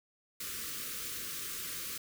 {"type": "band-stop noise", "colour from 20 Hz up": "white", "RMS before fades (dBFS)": -40, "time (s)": [0.4, 1.98], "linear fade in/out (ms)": 5, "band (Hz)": [530, 1100], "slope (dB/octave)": 96, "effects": []}